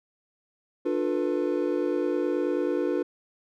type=chord; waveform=triangle; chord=B half-diminished seventh; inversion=first; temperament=just; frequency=296.3 / 355.6 / 444.5 / 493.9 Hz; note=D4 / F4 / A4 / B4; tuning=+15 / +31 / +18 / 0 cents; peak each=-27 / -26 / -30 / -28 dBFS; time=0.85-3.03 s; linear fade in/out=10 ms; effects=none